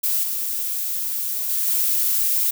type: noise with level steps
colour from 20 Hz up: violet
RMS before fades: -21 / -25 / -22 / -20 dBFS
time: 0.03-2.51 s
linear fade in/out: 10 ms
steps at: 0.23 / 1.49 / 1.67 s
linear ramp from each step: 10 ms
effects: none